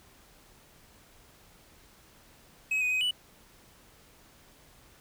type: tone with pitch steps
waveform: triangle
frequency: 2552 / 2493 / 2519 / 2963 Hz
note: D#7 / D#7 / D#7 / F#7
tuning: +43 / +3 / +21 / +2 cents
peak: -24 dBFS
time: 2.71-3.11 s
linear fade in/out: 5 ms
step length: 100 ms
effects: pink hiss -58 dBFS RMS until 5 s